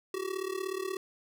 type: tone with amplitude modulation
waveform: square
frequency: 379.6 Hz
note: F#4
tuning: 44 cents sharp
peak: -30 dBFS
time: 0.14-0.97 s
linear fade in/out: 2 ms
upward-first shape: sine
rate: 36.6 Hz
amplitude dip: 85%
effects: none